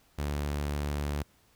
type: tone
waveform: sawtooth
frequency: 72.8 Hz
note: D2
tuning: 15 cents flat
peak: -26 dBFS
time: 0.18-1.23 s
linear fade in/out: 10 ms
effects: pink hiss -65 dBFS RMS until 1.55 s